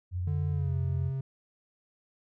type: tone with vibrato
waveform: sine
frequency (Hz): 90.1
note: F#2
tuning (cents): -45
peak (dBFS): -29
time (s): 0.11-1.12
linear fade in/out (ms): 50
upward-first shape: triangle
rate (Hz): 17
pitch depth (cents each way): 59
type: tone with pitch glide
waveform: triangle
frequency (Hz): 146.83 to 133.87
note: D3 to C3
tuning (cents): 0 to +40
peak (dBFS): -28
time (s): 0.27-1.21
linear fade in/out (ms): 5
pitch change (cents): -160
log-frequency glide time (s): 0.5-0.77
effects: none